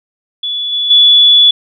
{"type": "tone with level steps", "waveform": "sine", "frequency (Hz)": 3430, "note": "A7", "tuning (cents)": -45, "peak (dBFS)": [-15, -12, -3], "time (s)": [0.43, 1.51], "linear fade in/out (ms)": 5, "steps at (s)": [0.72, 0.9], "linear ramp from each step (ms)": 10, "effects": []}